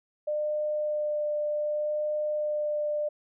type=tone with vibrato; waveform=sine; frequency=600 Hz; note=D5; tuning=37 cents sharp; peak=-26 dBFS; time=0.27-3.09 s; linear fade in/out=10 ms; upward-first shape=sine; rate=0.66 Hz; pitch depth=10 cents each way; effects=none